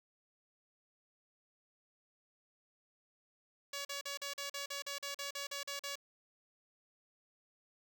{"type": "tone bursts", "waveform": "5% pulse", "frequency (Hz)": 564, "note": "C#5", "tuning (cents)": 30, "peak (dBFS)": -28, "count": 14, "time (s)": [3.73, 5.956], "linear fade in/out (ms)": 5, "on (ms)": 120, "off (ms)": 42, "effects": []}